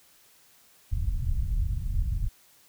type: low-pass noise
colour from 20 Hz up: pink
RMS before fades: -27 dBFS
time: 0.91-2.29 s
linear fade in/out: 20 ms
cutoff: 110 Hz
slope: 24 dB/octave
effects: white hiss -59 dBFS RMS until 2.68 s